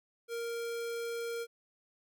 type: tone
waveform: square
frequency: 466.2 Hz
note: A#4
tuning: in tune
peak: -36 dBFS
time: 0.28-1.47 s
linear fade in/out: 50 ms
effects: none